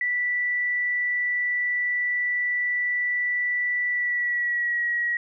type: tone with pitch glide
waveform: sine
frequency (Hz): 1966 to 1908.9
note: B6 to A#6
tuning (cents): -8 to +41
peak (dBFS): -22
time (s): 0.01-5.17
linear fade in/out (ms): 2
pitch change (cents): -51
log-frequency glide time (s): 3.89-4.83
effects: none